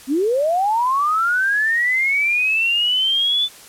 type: linear sweep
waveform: sine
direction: up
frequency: 246.9 to 3520 Hz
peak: -15 dBFS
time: 0.07-3.49 s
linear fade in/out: 50 ms
effects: white hiss -42 dBFS RMS until 3.68 s + low-pass 12000 Hz 12 dB/octave